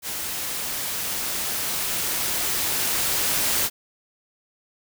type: noise with level ramp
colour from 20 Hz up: white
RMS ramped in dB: -30 to -22 dBFS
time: 0.02-3.7 s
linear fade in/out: 50 ms
effects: none